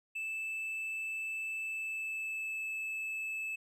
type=tone with pitch glide; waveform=triangle; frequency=2633 to 2615 Hz; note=E7 to E7; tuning=-3 to -15 cents; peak=-34 dBFS; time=0.15-3.56 s; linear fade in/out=10 ms; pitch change=-12 cents; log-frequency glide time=1.61-2.66 s; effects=none